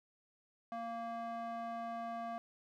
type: tone with band-pass filter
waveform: square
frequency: 231.2 Hz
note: A#3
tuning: 14 cents flat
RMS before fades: -42 dBFS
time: 0.72-2.38 s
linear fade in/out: 0 ms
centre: 850 Hz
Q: 3.1
effects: none